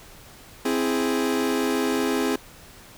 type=chord; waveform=40% pulse; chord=C augmented; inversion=none; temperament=equal; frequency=261.6 / 329.6 / 415.3 Hz; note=C4 / E4 / G#4; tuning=0 / 0 / 0 cents; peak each=-24 / -27 / -25 dBFS; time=0.65-2.36 s; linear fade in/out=5 ms; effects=pink hiss -47 dBFS RMS until 2.97 s